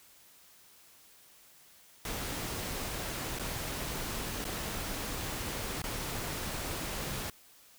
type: noise with dropouts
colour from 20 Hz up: pink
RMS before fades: -37 dBFS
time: 2.05-7.3 s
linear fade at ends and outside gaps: 2 ms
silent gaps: 3.388-3.395 / 4.443-4.451 / 5.82-5.839 s
effects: white hiss -59 dBFS RMS until 7.78 s